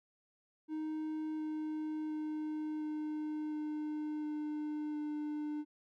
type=tone with pitch steps; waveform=triangle; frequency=311.1 / 309.1 / 307.2 / 305.2 / 303.3 / 301.4 / 299.5 Hz; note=D#4 / D#4 / D#4 / D#4 / D#4 / D4 / D4; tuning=0 / -11 / -22 / -33 / -44 / +45 / +34 cents; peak=-34 dBFS; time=0.68-5.65 s; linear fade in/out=50 ms; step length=710 ms; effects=none